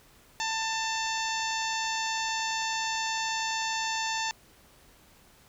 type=harmonic tone; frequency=891 Hz; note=A5; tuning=22 cents sharp; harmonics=1 / 2 / 3 / 4 / 5 / 6 / 7 / 8; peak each=-32 / -35 / -37 / -38 / -39 / -40 / -40 / -41 dBFS; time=0.4-4.31 s; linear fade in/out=0 ms; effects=pink hiss -58 dBFS RMS until 5.48 s